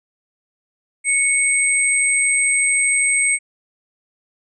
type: tone pair together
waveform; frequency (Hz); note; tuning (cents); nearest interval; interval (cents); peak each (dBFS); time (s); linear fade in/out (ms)
sine; 2217 / 8262; C#7 / C9; 0 / -23; octave + major seventh; 2277; -17; 1.04-3.39; 50
effects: none